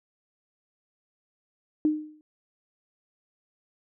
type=tone with exponential decay; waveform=sine; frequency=305.8 Hz; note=D#4; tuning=30 cents flat; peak=-17 dBFS; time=1.85-2.21 s; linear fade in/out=1 ms; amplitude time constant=78 ms; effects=none